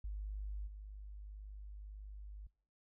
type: tone with level steps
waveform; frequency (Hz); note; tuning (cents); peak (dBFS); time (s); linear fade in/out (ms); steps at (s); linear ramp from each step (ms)
sine; 50.9; G#1; -34; -39 / -46; 0.04-2.47; 5; 0.66; 20
effects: noise-tail reverb RT60 0.5 s tail -24 dB re dry